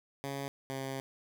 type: tone pair in turn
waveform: 10% pulse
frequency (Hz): 138.59 / 134.33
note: C#3 / C3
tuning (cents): 0 / +46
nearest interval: minor second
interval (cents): 54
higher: first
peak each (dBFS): -28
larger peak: neither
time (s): 0.24-0.48 / 0.7-1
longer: second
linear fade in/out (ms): 0
effects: none

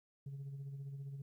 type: tone with tremolo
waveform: sine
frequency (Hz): 138.59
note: C#3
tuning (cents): 0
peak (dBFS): -39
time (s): 0.26-1.22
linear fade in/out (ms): 5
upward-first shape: sine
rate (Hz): 15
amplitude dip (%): 50
effects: tanh soft clip ceiling -41 dBFS + 13-bit

